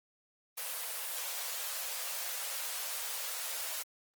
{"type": "high-pass noise", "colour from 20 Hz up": "white", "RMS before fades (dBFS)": -38, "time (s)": [0.57, 3.83], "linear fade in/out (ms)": 10, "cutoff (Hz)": 470, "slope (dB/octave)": 96, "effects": ["Opus 24 kbps"]}